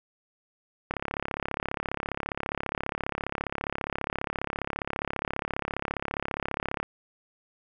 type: click train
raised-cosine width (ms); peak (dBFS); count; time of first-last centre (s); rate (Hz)
0.5; -14; 207; 0.91-6.83; 34.8
effects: none